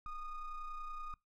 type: ring-modulated tone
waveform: triangle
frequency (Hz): 622.3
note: D#5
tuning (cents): 0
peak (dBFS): -36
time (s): 0.06-1.14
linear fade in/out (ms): 2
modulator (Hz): 607
effects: noise-tail reverb RT60 0.2 s tail -23 dB re dry